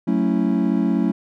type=chord; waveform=triangle; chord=F# minor seventh; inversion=none; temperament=equal with one note detuned; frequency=185 / 221.8 / 277.2 / 329.6 Hz; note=F#3 / A3 / C#4 / E4; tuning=0 / +14 / 0 / 0 cents; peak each=-20 / -19 / -20 / -23 dBFS; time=0.07-1.12 s; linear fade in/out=10 ms; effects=none